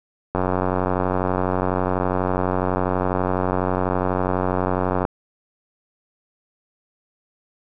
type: click train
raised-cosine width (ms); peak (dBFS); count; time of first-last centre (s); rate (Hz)
1; -7; 434; 0.35-5.051; 92.1
effects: none